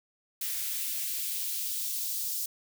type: noise with high-pass filter sweep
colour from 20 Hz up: blue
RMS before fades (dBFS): -33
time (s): 0.41-2.46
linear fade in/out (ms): 5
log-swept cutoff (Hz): 1800 to 4800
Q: 1.1
effects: none